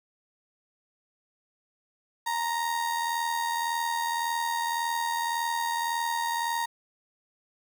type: tone with amplitude modulation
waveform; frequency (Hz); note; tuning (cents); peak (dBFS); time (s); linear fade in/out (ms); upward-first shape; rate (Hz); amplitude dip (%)
35% pulse; 932.3; A#5; 0; -23; 2.26-6.66; 10; sine; 81.8; 50
effects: 9-bit